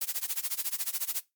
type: noise with tremolo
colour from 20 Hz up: blue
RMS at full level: -29 dBFS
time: 0.01-1.21 s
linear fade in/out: 5 ms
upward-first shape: sine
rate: 14 Hz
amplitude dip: 95%
effects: noise-tail reverb RT60 0.2 s tail -19 dB re dry + MP3 96 kbps